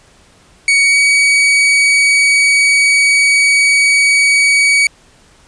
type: tone with pitch glide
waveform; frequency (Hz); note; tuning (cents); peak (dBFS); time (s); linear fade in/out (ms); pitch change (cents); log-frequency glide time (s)
40% pulse; 2240 to 2262; C#7 to C#7; +18 to +34; -7; 0.68-4.87; 2; +16; 0.83-0.97
effects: pink hiss -47 dBFS RMS until 5.47 s + resampled to 22050 Hz